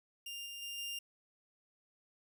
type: tone with level steps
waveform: sawtooth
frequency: 2800 Hz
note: F7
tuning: 4 cents sharp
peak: -39 / -41 / -38 / -36 dBFS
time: 0.26-0.99 s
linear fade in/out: 5 ms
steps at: 0.46 / 0.62 / 0.78 s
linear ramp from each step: 2 ms
effects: none